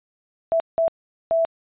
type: tone bursts at uneven times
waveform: sine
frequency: 659.3 Hz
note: E5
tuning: in tune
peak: -16 dBFS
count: 3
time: 0.52-0.6 / 0.78-0.88 / 1.31-1.45 s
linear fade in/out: 0 ms
effects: resampled to 8000 Hz